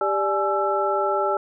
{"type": "tone cluster", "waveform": "sine", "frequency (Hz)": [394.6, 590, 844, 1332], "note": ["G4", "D5", "G#5", "E6"], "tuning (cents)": [11, 8, 28, 18], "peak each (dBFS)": -25, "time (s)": [0.01, 1.37], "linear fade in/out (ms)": 2, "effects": []}